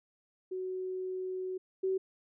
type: tone pair in turn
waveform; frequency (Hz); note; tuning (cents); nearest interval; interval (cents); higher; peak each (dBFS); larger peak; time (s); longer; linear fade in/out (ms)
sine; 372 / 379.4; F#4 / F#4; +9 / +43; unison; 34; second; -34 / -28; second; 0.51-1.58 / 1.83-1.98; first; 10
effects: none